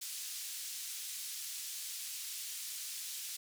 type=band-pass noise; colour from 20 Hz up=white; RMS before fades=-43 dBFS; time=0.01-3.37 s; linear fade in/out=10 ms; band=3300 to 11000 Hz; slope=12 dB/octave; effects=none